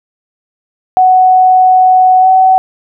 sine tone with pitch glide, 743 to 753.8 Hz, F#5 to F#5, +7 to +32 cents, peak -3 dBFS, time 0.97-2.58 s, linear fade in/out 0 ms, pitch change +25 cents, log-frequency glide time 2.2-2.27 s, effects none

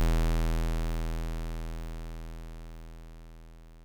square tone with level ramp, 40.86 Hz, E1, 14 cents flat, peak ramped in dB -22 to -50 dBFS, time 0-3.84 s, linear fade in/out 0 ms, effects none

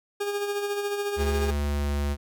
40% pulse tone with tremolo, 407.3 Hz, G#4, 34 cents flat, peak -24 dBFS, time 0.2-1.51 s, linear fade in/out 10 ms, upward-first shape sine, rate 14 Hz, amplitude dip 45%
square tone with pitch glide, 72.4 to 71.82 Hz, D2 to D2, -24 to -38 cents, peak -25 dBFS, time 1.16-2.17 s, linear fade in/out 50 ms, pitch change -14 cents, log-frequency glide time 1.64-1.89 s
effects none

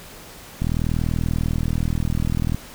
click train, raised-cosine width 5 ms, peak -10 dBFS, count 79, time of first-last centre 0.62-2.546 s, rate 40.5 Hz, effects pink hiss -41 dBFS RMS until 2.74 s

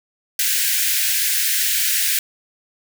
white high-pass noise, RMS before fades -19 dBFS, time 0.39-2.19 s, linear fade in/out 2 ms, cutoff 1500 Hz, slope 96 dB/octave, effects none

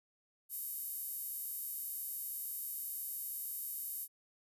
5% pulse tone with high-pass filter, 761 Hz, F#5, 48 cents sharp, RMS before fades -42 dBFS, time 0.49-4.08 s, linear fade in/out 50 ms, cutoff 12000 Hz, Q 4.9, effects none

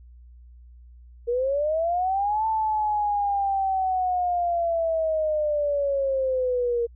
sine linear two-way sweep, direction up then down, 466.2 to 886 to 466.2 Hz, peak -21 dBFS, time 1.27-6.87 s, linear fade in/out 20 ms, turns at 2.46 s, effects added 60 Hz sine -45 dBFS peak until 6.95 s

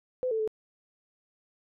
sine tone with pitch steps, 508 / 442.9 / 434.1 Hz, B4 / A4 / A4, +49 / +11 / -23 cents, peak -26 dBFS, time 0.23-0.476 s, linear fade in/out 0 ms, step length 82 ms, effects none

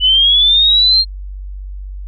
sine linear sweep, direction up, 2960 to 4225 Hz, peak -7 dBFS, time 0-1.05 s, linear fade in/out 50 ms, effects added 48 Hz sine -24 dBFS peak until 2.07 s

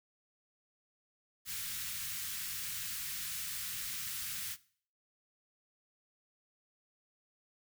white band-stop noise, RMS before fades -40 dBFS, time 1.45-4.57 s, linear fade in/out 50 ms, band 180 to 1400 Hz, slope 24 dB/octave, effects noise-tail reverb RT60 0.5 s tail -19 dB re dry

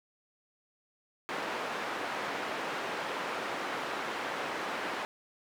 white band-pass noise, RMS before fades -36 dBFS, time 1.29-5.05 s, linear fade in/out 0 ms, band 270 to 1600 Hz, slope 12 dB/octave, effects none

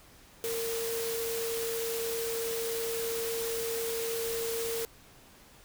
sine tone in noise, 458.7 Hz, A#4, 28 cents flat, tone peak -32 dBFS, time 0.44-4.85 s, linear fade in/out 0 ms, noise white, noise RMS -37 dBFS, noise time 0.44-4.85 s, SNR +2 dB, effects pink hiss -56 dBFS RMS until 5.64 s

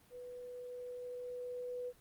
sine tone with level ramp, 493.9 Hz, B4, in tune, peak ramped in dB -46 to -38 dBFS, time 0.1-1.93 s, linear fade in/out 50 ms, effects pink hiss -66 dBFS RMS until 2 s + Opus 32 kbps

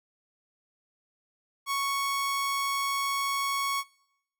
sawtooth tone, 1108.7 Hz, C#6, in tune, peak -23 dBFS, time 1.66-3.84 s, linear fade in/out 50 ms, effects noise-tail reverb RT60 0.8 s tail -23 dB re dry

